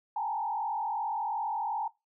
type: tone with frequency modulation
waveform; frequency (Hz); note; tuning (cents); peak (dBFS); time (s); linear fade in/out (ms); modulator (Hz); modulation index
sine; 869; A5; -22; -29; 0.16-1.88; 5; 42.7; 1.6
effects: noise-tail reverb RT60 0.2 s tail -19 dB re dry